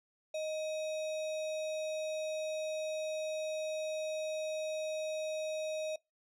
sine tone with sample-and-hold, 622.3 Hz, D#5, in tune, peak -34 dBFS, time 0.34-5.96 s, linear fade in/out 5 ms, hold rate 3150 Hz, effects noise-tail reverb RT60 0.2 s tail -23 dB re dry + low-pass 7000 Hz 12 dB/octave

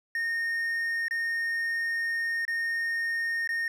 triangle tone with dropouts, 1841 Hz, A#6, 22 cents flat, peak -25 dBFS, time 0.15-3.68 s, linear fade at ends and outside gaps 2 ms, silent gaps 1.083-1.109 / 2.452-2.479 / 3.475-3.49 s, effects none

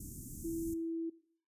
pink band-stop noise, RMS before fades -46 dBFS, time 0-0.74 s, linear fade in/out 5 ms, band 330 to 6500 Hz, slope 48 dB/octave
sine tone, 329.6 Hz, E4, in tune, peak -35 dBFS, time 0.44-1.1 s, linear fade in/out 10 ms
effects noise-tail reverb RT60 0.5 s tail -17 dB re dry + resampled to 32000 Hz

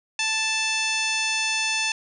harmonic tone with a mistuned harmonic, 880 Hz, A5, in tune, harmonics 1 / 2 / 3 / 4 / 5 / 6 / 7 / 8 / 10, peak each -33 / -32 / -25 / -31 / -34 / -32 / -32 / -36 / -37 dBFS, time 0.19-1.92 s, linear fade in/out 2 ms, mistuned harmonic 8, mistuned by -26 cents, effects none

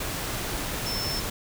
sine tone in noise, 5330 Hz, E8, 18 cents sharp, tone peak -30 dBFS, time 0.86-1.2 s, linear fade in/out 5 ms, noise pink, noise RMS -31 dBFS, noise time 0-1.3 s, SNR -2 dB, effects none

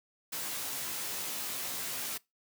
white noise with comb filter, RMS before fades -37 dBFS, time 0.32-2.18 s, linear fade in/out 10 ms, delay 17 ms, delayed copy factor -0.8, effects noise-tail reverb RT60 0.2 s tail -22 dB re dry + high-pass 100 Hz 12 dB/octave

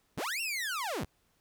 sawtooth linear two-way sweep, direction up then down, 34.82 to 2794 to 34.82 Hz, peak -29 dBFS, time 0.17-1.05 s, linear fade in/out 10 ms, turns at 0.41 s, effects pink hiss -72 dBFS RMS until 1.4 s

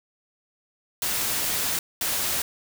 white noise bursts at uneven times, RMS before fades -26 dBFS, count 2, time 1.02-1.79 / 2.01-2.42 s, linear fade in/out 2 ms, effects none

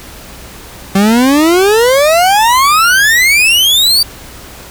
40% pulse exponential sweep, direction up, 190.5 to 4699 Hz, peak -5 dBFS, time 0.95-4.03 s, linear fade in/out 5 ms, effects added 60 Hz sine -37 dBFS peak until 4.7 s + pink hiss -32 dBFS RMS until 4.7 s

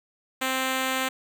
5% pulse tone, 261.6 Hz, C4, in tune, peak -13 dBFS, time 0.41-1.09 s, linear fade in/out 10 ms, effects none

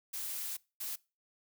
blue noise bursts at uneven times, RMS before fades -39 dBFS, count 2, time 0.13-0.57 / 0.8-0.96 s, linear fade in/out 10 ms, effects noise-tail reverb RT60 0.3 s tail -23 dB re dry

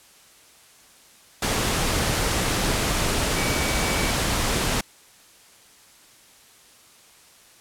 sine tone in noise, 2279 Hz, C#7, 47 cents sharp, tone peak -31 dBFS, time 3.36-4.11 s, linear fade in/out 5 ms, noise pink, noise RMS -23 dBFS, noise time 1.42-4.81 s, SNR -11 dB, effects white hiss -52 dBFS RMS until 7.6 s + low-pass 11000 Hz 12 dB/octave

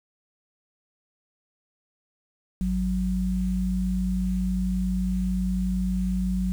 sine tone pair together, 52.94 / 185 Hz, G#1 / F#3, +34 / 0 cents, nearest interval octave + minor seventh, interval 2166 cents, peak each -27 / -24 dBFS, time 2.61-6.52 s, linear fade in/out 0 ms, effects 8-bit

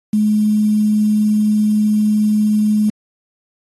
sine tone with quantisation, 212.1 Hz, G#3, 37 cents sharp, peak -11 dBFS, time 0.13-2.9 s, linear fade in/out 5 ms, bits 6, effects AAC 32 kbps

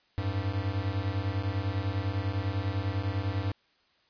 square beating tone pair, 92.8 / 102.8 Hz, F#2 / G#2, +6 / -17 cents, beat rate 10 Hz, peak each -32 / -32 dBFS, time 0.18-3.52 s, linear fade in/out 0 ms, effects white hiss -67 dBFS RMS until 4.09 s + resampled to 11025 Hz

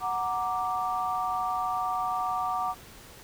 sine chord, Gb augmented, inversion none, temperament equal, 740 / 932.3 / 1174.7 Hz, Gb5 / Bb5 / D6, 0 / 0 / 0 cents, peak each -30 / -34 / -30 dBFS, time 0-2.75 s, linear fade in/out 50 ms, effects pink hiss -49 dBFS RMS until 3.23 s

